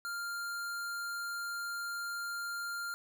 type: tone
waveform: square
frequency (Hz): 1396.9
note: F6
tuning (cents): 0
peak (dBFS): -37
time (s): 0.05-2.94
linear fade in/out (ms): 0
effects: none